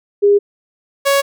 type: tone pair in turn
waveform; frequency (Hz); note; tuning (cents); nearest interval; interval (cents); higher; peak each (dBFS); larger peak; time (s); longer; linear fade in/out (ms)
sine / sawtooth; 406.4 / 556.8; G#4 / C#5; -38 / +8; perfect fourth; 546; second; -7; neither; 0.22-0.39 / 1.05-1.22; neither; 20
effects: none